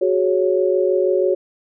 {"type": "chord", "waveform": "sine", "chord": "F# suspended second", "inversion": "none", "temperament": "just", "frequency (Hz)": [370, 416.2, 555], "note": ["F#4", "G#4", "C#5"], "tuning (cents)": [0, 4, 2], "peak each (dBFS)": [-17, -21, -19], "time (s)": [0.01, 1.35], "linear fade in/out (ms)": 10, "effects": []}